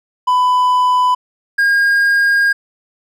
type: tone pair in turn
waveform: triangle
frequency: 999 / 1622.2 Hz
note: B5 / G#6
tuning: +20 / -41 cents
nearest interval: minor sixth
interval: 839 cents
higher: second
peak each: -8 dBFS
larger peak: neither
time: 0.27-1.15 / 1.58-2.53 s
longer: second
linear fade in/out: 10 ms
effects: none